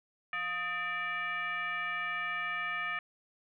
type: tone with frequency modulation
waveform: sine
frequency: 1793 Hz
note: A6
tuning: 32 cents sharp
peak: -32 dBFS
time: 0.33-2.99 s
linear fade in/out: 2 ms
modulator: 544 Hz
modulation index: 1.3
effects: none